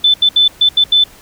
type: tone bursts at uneven times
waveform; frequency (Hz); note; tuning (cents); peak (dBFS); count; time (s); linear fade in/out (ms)
sine; 3517; A7; -1; -6; 6; 0.04-0.14 / 0.22-0.29 / 0.36-0.48 / 0.61-0.69 / 0.77-0.84 / 0.92-1.04; 5
effects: pink hiss -41 dBFS RMS until 1.21 s